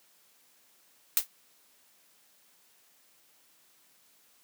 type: noise with exponential decay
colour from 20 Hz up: blue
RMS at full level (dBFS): -19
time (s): 1.17-1.27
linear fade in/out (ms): 0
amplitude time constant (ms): 20
effects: white hiss -64 dBFS RMS until 4.43 s + high-pass 150 Hz 12 dB/octave